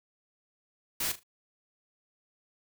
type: noise with echo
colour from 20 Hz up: white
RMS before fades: -31 dBFS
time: 1-1.12 s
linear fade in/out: 5 ms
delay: 38 ms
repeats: 3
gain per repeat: -12 dB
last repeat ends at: 1.234 s
effects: none